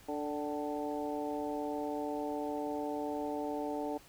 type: harmonic tone with a mistuned harmonic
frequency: 146.83 Hz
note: D3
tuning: in tune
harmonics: 2 / 3 / 4 / 5 / 6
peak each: -38 / -40 / -41 / -42 / -43 dBFS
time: 0.08-3.98 s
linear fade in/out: 10 ms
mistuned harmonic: 5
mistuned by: +56 cents
effects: pink hiss -58 dBFS RMS until 4.08 s